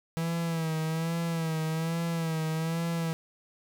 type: tone with vibrato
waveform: 45% pulse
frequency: 163.1 Hz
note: E3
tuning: 18 cents flat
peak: -28 dBFS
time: 0.17-3.13 s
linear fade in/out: 0 ms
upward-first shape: sine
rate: 1.2 Hz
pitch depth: 52 cents each way
effects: none